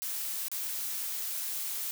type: noise with dropouts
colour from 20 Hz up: blue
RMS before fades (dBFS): -35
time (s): 0.02-1.91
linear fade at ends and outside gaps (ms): 0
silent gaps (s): 0.483-0.516
effects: none